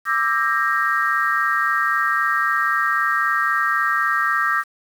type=chord; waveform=sine; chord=E half-diminished seventh; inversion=third; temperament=equal with one note detuned; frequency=1174.7 / 1318.5 / 1601.9 / 1864.7 Hz; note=D6 / E6 / G6 / Bb6; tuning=0 / 0 / +37 / 0 cents; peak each=-22 dBFS; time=0.05-4.64 s; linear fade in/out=50 ms; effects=tanh soft clip ceiling -6 dBFS + 7-bit